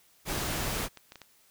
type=noise; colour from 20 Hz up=pink; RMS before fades=-32 dBFS; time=0.25-0.89 s; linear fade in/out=50 ms
type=clicks; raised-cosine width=0.2 ms; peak=-28 dBFS; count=6; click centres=0.788 / 0.869 / 0.973 / 1.121 / 1.157 / 1.217 s
effects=white hiss -63 dBFS RMS until 1.5 s